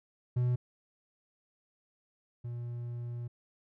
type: tone pair in turn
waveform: triangle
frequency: 123.47 / 119.75 Hz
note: B2 / A#2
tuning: 0 / +47 cents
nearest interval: minor second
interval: 53 cents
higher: first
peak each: -24 / -34 dBFS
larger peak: first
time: 0.36-0.56 / 2.44-3.28 s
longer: second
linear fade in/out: 10 ms
effects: none